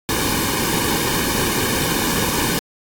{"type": "noise with comb filter", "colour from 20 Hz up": "pink", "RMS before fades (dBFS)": -20, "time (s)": [0.09, 2.59], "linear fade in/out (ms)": 0, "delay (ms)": 1.5, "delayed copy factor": -0.75, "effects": ["AAC 64 kbps"]}